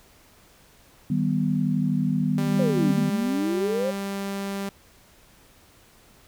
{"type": "chord", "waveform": "sine", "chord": "Eb augmented", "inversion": "none", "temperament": "equal with one note detuned", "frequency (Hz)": [155.56, 194.31, 246.9], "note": ["Eb3", "G3", "B3"], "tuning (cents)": [0, -15, 0], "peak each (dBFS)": -25, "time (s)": [1.1, 3.1], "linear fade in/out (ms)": 5}
{"type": "tone", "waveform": "sawtooth", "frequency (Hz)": 197.7, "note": "G3", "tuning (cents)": 15, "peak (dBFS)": -24, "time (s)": [2.38, 4.69], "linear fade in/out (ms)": 2}
{"type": "exponential two-way sweep", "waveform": "sine", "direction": "down then up", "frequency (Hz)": [554.4, 190.5, 554.4], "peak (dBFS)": -23, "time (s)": [2.59, 3.91], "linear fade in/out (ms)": 5, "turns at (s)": 3.06}
{"effects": ["pink hiss -55 dBFS RMS until 6.27 s"]}